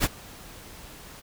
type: noise with ADSR envelope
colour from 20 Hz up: pink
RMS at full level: -21 dBFS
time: 0-1.22 s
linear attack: 38 ms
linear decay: 39 ms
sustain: -24 dB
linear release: 27 ms
effects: none